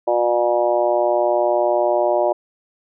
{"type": "harmonic tone", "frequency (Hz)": 120, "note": "B2", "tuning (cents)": -49, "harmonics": [3, 4, 5, 6, 7, 8], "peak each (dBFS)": [-22, -29, -17, -23, -25, -27], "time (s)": [0.07, 2.33], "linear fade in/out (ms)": 10, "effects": []}